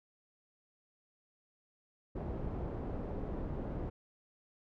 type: low-pass noise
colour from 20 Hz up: pink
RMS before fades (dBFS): -39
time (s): 2.15-3.9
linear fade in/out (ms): 10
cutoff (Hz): 570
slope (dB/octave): 12
effects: none